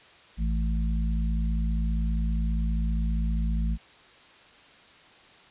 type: harmonic tone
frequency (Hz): 55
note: A1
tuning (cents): 0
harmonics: 1 / 3 / 4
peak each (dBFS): -24 / -32 / -35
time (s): 0.37-3.78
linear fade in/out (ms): 50
effects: white hiss -53 dBFS RMS until 5.5 s + resampled to 8000 Hz